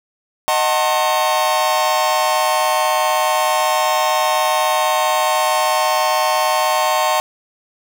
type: chord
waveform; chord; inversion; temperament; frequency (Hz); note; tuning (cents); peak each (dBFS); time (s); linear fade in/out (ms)
45% pulse; D# diminished seventh; none; just; 622.3 / 746.7 / 896 / 1075.3; D#5 / F#5 / A5 / C6; 0 / +16 / +31 / +47; -20; 0.48-7.2; 0
effects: none